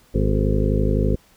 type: harmonic tone with a mistuned harmonic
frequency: 51.8 Hz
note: G#1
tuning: 4 cents flat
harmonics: 1 / 2 / 3 / 4 / 5 / 7 / 8 / 9 / 10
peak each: -20 / -23 / -25 / -26 / -27 / -28 / -29 / -30 / -30 dBFS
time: 0.14-1.16 s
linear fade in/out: 10 ms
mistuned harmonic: 9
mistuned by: -59 cents
effects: pink hiss -55 dBFS RMS until 1.36 s